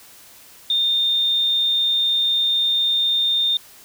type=tone; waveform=sine; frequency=3632 Hz; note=A#7; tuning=46 cents flat; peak=-16 dBFS; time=0.7-3.57 s; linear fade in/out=2 ms; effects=white hiss -46 dBFS RMS until 3.84 s